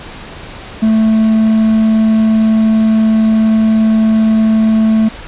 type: tone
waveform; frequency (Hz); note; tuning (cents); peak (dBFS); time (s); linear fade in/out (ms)
triangle; 220; A3; 0; -5; 0.82-5.09; 10
effects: pink hiss -30 dBFS RMS until 5.27 s + resampled to 8000 Hz